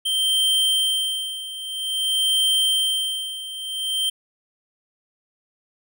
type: tone with tremolo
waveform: square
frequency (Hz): 3136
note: G7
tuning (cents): 0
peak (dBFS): -17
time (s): 0.05-4.1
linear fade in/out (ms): 10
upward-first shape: sine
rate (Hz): 0.51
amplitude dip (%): 80
effects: none